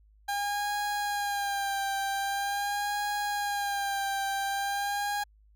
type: tone with vibrato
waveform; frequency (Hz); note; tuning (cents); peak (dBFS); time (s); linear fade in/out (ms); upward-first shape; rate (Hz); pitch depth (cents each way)
30% pulse; 805; G5; +46; -26; 0.28-5.24; 10; sine; 0.44; 40
effects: added 52 Hz sine -57 dBFS peak until 5.55 s